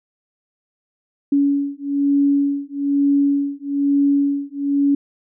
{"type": "beating tone pair", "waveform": "sine", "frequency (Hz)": [281.5, 282.6], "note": ["C#4", "C#4"], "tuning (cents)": [27, 34], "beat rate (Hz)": 1.1, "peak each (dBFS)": -18, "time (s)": [1.32, 4.95], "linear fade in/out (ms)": 5, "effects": []}